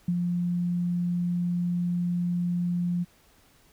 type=tone with ADSR envelope; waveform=sine; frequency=175.4 Hz; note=F3; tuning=8 cents sharp; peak=-21 dBFS; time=0.08-3.05 s; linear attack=5 ms; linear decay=50 ms; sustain=-3 dB; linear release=27 ms; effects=pink hiss -60 dBFS RMS until 3.72 s